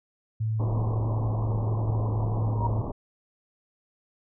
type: tone with pitch glide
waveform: sine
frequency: 110 to 109.11 Hz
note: A2 to A2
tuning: 0 to -14 cents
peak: -24 dBFS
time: 0.4-2.82 s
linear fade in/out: 10 ms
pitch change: -14 cents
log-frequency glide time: 1.09-2.13 s
type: low-pass noise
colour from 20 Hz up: pink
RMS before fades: -33 dBFS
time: 0.59-2.92 s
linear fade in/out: 10 ms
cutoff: 1100 Hz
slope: 96 dB/octave
type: tone with exponential growth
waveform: sine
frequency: 945 Hz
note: A#5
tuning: 23 cents sharp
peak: -23 dBFS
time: 2.46-2.67 s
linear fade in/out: 5 ms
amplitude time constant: 44 ms
effects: none